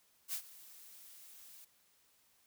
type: noise with ADSR envelope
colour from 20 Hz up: blue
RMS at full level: -37 dBFS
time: 0.28-1.65 s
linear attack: 55 ms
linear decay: 78 ms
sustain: -19 dB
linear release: 9 ms
effects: white hiss -71 dBFS RMS until 2.46 s